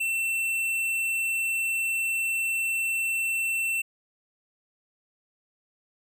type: tone with tanh clipping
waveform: sine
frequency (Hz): 2690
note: E7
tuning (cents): +34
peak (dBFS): -26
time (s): 0-3.82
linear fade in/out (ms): 10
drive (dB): 16
effects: none